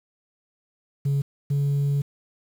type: tone pair in turn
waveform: sine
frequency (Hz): 140 / 141.71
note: C#3 / C#3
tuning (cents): +18 / +39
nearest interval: unison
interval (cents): 21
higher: second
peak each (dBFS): -17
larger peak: neither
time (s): 1.05-1.22 / 1.5-2.02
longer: second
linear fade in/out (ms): 10
effects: tanh soft clip ceiling -19 dBFS + 8-bit